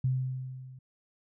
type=tone with level ramp; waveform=sine; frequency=129.5 Hz; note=C3; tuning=17 cents flat; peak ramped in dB=-23 to -46 dBFS; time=0.04-0.79 s; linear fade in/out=5 ms; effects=none